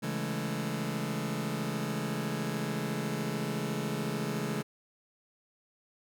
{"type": "chord", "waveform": "sawtooth", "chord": "A major seventh", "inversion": "first", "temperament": "just", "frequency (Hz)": [137.5, 165, 206.2, 220], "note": ["C#3", "E3", "G#3", "A3"], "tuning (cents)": [-14, 2, -12, 0], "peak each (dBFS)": -33, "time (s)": [0.02, 4.63], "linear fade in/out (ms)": 20, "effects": []}